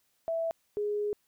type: tone pair in turn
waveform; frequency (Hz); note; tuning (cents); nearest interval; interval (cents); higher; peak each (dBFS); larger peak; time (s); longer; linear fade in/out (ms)
sine; 659.3 / 415.3; E5 / G#4; 0 / 0; minor sixth; 800; first; -28; neither; 0.28-0.51 / 0.77-1.13; second; 0
effects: white hiss -73 dBFS RMS until 1.27 s